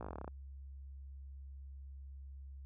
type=slowing click train; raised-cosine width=1 ms; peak=-30 dBFS; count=12; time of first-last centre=0.01-0.278 s; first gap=17 ms; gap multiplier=1.07; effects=added 68 Hz sine -47 dBFS peak until 2.65 s